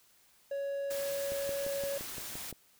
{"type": "tone", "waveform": "triangle", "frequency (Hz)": 558, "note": "C#5", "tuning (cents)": 11, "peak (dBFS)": -31, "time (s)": [0.51, 1.98], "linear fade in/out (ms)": 5}
{"type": "noise", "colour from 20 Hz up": "white", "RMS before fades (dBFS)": -42, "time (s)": [0.9, 2.52], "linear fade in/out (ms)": 10}
{"type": "click train", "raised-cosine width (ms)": 2, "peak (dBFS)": -31, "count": 8, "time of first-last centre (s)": [1.32, 2.527], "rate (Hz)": 5.8}
{"effects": ["white hiss -65 dBFS RMS until 2.79 s"]}